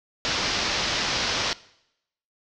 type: low-pass noise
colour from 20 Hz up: white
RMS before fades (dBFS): -26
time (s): 0.25-1.53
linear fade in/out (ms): 0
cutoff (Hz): 5800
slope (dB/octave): 48
effects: noise-tail reverb RT60 0.8 s tail -20 dB re dry